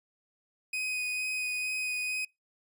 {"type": "tone with vibrato", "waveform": "40% pulse", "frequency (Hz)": 2500, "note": "D#7", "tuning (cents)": 8, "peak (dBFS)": -30, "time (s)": [0.73, 2.25], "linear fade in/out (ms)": 5, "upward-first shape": "sine", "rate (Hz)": 2.2, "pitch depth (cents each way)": 10, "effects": ["noise-tail reverb RT60 0.2 s tail -25 dB re dry", "resampled to 32000 Hz"]}